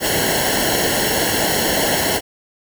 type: noise with comb filter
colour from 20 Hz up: pink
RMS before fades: -18 dBFS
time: 0-2.21 s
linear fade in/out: 50 ms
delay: 0.82 ms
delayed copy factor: -0.9
effects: none